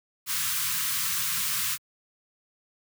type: band-stop noise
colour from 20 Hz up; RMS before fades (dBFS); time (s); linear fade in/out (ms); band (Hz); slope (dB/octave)
white; -28; 0.26-1.78; 50; 190 to 1000; 96
effects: high-pass 100 Hz 12 dB/octave